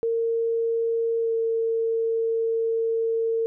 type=tone with pitch glide; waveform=sine; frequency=458.6 to 454.1 Hz; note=A#4 to A#4; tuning=-28 to -45 cents; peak=-21 dBFS; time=0.03-3.46 s; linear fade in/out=0 ms; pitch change=-17 cents; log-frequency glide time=1.2-1.32 s; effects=none